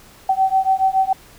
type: beating tone pair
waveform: sine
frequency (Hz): 762 / 769.1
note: G5 / G5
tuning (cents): -49 / -33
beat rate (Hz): 7.1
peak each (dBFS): -17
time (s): 0.29-1.13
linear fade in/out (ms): 5
effects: pink hiss -46 dBFS RMS until 1.38 s